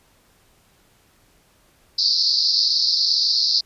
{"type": "band-pass noise", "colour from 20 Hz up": "white", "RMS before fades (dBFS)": -19, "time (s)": [1.98, 3.61], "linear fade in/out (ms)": 10, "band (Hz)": [4200, 5100], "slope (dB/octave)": 96, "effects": ["pink hiss -58 dBFS RMS until 3.65 s", "resampled to 32000 Hz"]}